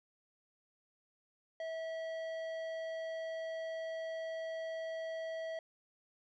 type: tone with tanh clipping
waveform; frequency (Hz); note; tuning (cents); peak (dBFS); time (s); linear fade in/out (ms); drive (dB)
sine; 649; E5; -27; -40; 1.6-5.59; 2; 12
effects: none